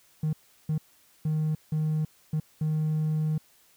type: tone bursts at uneven times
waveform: triangle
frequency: 155.1 Hz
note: D#3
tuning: 5 cents flat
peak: -21 dBFS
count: 6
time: 0.23-0.33 / 0.69-0.78 / 1.25-1.55 / 1.72-2.05 / 2.33-2.4 / 2.61-3.38 s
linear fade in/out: 5 ms
effects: tanh soft clip ceiling -19 dBFS + white hiss -61 dBFS RMS until 3.76 s